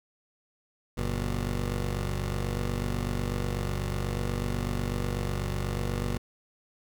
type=tone pair together; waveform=15% pulse; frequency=48.12 / 120 Hz; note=G1 / B2; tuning=-31 / -49 cents; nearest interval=octave + major third; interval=1582 cents; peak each=-23 / -28 dBFS; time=0.97-6.18 s; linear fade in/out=10 ms; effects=none